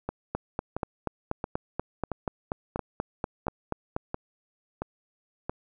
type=two click trains; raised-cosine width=1 ms; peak=-14 / -16 dBFS; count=16 / 9; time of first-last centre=0.35-3.964 / 0.09-5.495 s; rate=4.15 / 1.48 Hz; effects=none